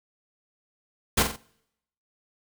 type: noise with echo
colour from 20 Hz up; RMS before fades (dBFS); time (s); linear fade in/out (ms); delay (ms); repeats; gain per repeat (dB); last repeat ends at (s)
pink; -20; 1.17-1.23; 10; 45; 3; -7; 1.365
effects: noise-tail reverb RT60 0.8 s tail -25 dB re dry